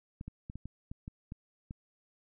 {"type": "clicks", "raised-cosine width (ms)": 5, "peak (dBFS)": -29, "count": 9, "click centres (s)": [0.211, 0.28, 0.499, 0.556, 0.656, 0.915, 1.079, 1.321, 1.709], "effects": []}